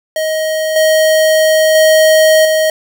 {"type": "tone with level steps", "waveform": "square", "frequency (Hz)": 629, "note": "D#5", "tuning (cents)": 19, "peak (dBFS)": [-14, -8, -6, -10], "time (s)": [0.16, 2.7], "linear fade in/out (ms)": 2, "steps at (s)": [0.76, 1.75, 2.45], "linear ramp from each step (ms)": 2, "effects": []}